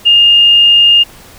sine tone, 2826 Hz, F7, 20 cents sharp, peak -3 dBFS, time 0.05-1.04 s, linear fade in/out 20 ms, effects pink hiss -37 dBFS RMS until 1.38 s

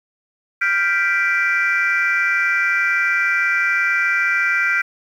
sine chord, G dominant seventh, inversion third, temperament equal, 1396.9 / 1568 / 1975.5 / 2349 Hz, F6 / G6 / B6 / D7, 0 / 0 / 0 / 0 cents, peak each -20 dBFS, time 0.61-4.82 s, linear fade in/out 10 ms, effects tanh soft clip ceiling -8 dBFS + 8-bit

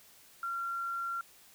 sine tone, 1374 Hz, F6, 29 cents flat, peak -33 dBFS, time 0.43-1.21 s, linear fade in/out 2 ms, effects white hiss -59 dBFS RMS until 1.54 s

